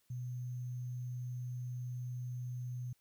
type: tone with sample-and-hold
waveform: sine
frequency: 123.7 Hz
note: B2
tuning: 3 cents sharp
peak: -38 dBFS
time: 0.1-2.93 s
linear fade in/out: 5 ms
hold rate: 6300 Hz
effects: white hiss -75 dBFS RMS until 3 s